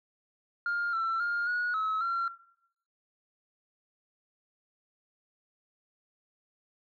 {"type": "tone with pitch steps", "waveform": "sine", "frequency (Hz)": [1407, 1342, 1410, 1454, 1289, 1368], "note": ["F6", "E6", "F6", "F#6", "E6", "F6"], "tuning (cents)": [12, 31, 16, -31, -39, -36], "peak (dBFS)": -26, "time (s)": [0.66, 2.28], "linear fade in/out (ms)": 2, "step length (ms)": 270, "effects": ["noise-tail reverb RT60 0.7 s tail -18 dB re dry", "tanh soft clip ceiling -25 dBFS"]}